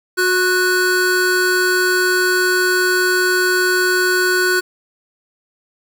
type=tone pair together; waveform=square; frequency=364.9 / 1480 Hz; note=F#4 / F#6; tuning=-24 / 0 cents; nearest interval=2 octaves; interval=2424 cents; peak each=-18 / -16 dBFS; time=0.17-4.61 s; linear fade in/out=20 ms; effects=7-bit